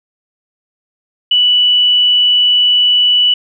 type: tone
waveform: sine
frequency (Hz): 2960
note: F#7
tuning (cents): 0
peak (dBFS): -7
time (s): 1.31-3.34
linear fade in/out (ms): 5
effects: none